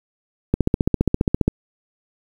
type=click train; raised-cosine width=3 ms; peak=-3 dBFS; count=15; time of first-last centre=0.54-1.48 s; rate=14.9 Hz; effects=7-bit